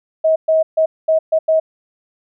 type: tone bursts at uneven times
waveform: sine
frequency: 637 Hz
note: D#5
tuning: 41 cents sharp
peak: -10 dBFS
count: 6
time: 0.24-0.36 / 0.48-0.63 / 0.77-0.86 / 1.08-1.19 / 1.32-1.39 / 1.48-1.6 s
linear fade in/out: 10 ms
effects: none